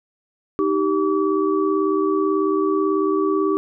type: tone cluster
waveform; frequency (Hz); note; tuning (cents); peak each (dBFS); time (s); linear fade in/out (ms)
sine; 312.2 / 390.4 / 1146; D#4 / G4 / D6; +6 / -7 / -43; -21 / -19 / -25; 0.59-3.57; 0
effects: none